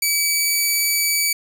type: tone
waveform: 10% pulse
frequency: 2291 Hz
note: D7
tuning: 44 cents flat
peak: -8 dBFS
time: 0.02-1.33 s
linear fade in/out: 5 ms
effects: none